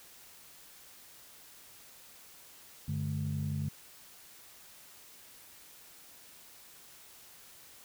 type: tone cluster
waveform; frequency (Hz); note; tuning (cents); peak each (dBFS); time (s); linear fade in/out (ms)
sine; 95.2 / 146.5 / 213.9; F#2 / D3 / A3; +50 / -4 / -49; -36 / -33 / -39; 2.88-3.69; 5
effects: tanh soft clip ceiling -24 dBFS + white hiss -55 dBFS RMS until 7.84 s